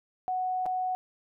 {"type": "tone with dropouts", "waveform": "sine", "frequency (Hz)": 740, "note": "F#5", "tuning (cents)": 0, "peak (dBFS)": -27, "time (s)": [0.28, 0.95], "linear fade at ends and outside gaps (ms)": 0, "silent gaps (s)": [0.657, 0.663], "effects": []}